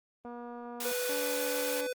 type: click train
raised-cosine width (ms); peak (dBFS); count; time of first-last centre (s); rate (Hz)
1; -31; 161; 0.25-0.917; 240
type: high-pass noise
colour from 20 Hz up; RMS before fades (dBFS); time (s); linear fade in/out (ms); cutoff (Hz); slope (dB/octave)
white; -37; 0.8-1.81; 5; 350; 96
type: tone with pitch glide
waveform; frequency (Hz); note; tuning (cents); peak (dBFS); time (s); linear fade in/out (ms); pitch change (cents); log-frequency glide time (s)
square; 493.9 to 499.9; B4 to B4; 0 to +21; -33; 0.85-1.93; 5; +21; 1.02-1.81
type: tone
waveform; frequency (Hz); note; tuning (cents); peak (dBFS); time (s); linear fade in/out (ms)
20% pulse; 287.2; D4; -39; -33; 1.09-1.87; 5
effects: high-pass 60 Hz 12 dB/octave + Opus 32 kbps